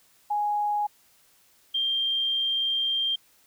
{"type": "tone pair in turn", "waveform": "sine", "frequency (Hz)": [830.6, 3181], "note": ["G#5", "G7"], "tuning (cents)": [0, 25], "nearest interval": "octave + major seventh", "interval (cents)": 2325, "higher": "second", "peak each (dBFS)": -23, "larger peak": "neither", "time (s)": [[0.3, 0.87], [1.74, 3.16]], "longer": "second", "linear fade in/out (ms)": 10, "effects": ["white hiss -61 dBFS RMS until 3.46 s"]}